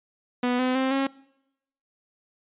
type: tone with pitch steps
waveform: sawtooth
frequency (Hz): 246.9 / 254.9 / 263.1 / 271.6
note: B3 / C4 / C4 / C#4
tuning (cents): 0 / -45 / +10 / -35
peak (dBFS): -18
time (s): 0.43-1.07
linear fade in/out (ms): 5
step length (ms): 160
effects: noise-tail reverb RT60 0.8 s tail -22 dB re dry + resampled to 8000 Hz